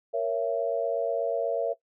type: chord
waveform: sine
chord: A# diminished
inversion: none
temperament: equal with one note detuned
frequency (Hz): 466.2 / 554.4 / 670.8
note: A#4 / C#5 / E5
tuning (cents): 0 / 0 / +30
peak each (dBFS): -29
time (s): 0.13-1.74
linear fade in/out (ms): 20
effects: noise-tail reverb RT60 0.1 s tail -17 dB re dry